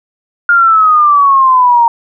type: exponential sweep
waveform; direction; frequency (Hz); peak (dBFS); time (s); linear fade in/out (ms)
sine; down; 1420 to 923; -4; 0.49-1.88; 2
effects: none